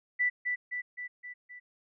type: tone with echo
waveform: sine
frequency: 1975.5 Hz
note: B6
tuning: in tune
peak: -24 dBFS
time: 0.19-0.3 s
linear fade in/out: 20 ms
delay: 260 ms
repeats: 5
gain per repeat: -4 dB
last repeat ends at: 1.6 s
effects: none